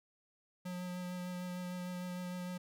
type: tone with vibrato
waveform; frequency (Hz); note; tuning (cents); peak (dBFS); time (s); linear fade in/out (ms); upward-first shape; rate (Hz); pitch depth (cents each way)
square; 180; F#3; -47; -40; 0.65-2.58; 10; sine; 6.6; 13
effects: none